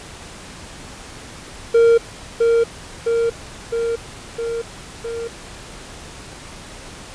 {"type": "tone with echo", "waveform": "triangle", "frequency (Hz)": 463.2, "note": "A#4", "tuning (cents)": -11, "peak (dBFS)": -7, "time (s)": [1.74, 1.98], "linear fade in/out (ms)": 10, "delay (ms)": 660, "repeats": 5, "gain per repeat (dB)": -3, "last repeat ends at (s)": 5.28, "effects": ["pink hiss -37 dBFS RMS until 7.14 s", "resampled to 22050 Hz"]}